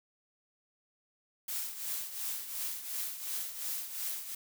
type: noise with tremolo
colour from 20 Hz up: blue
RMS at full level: -35 dBFS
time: 1.48-4.35 s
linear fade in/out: 5 ms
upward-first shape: triangle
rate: 2.8 Hz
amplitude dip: 70%
effects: none